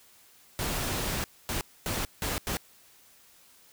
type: noise bursts at uneven times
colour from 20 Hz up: pink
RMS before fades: -31 dBFS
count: 5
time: 0.59-1.24 / 1.49-1.61 / 1.86-2.05 / 2.22-2.38 / 2.47-2.57 s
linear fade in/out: 0 ms
effects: white hiss -58 dBFS RMS until 3.72 s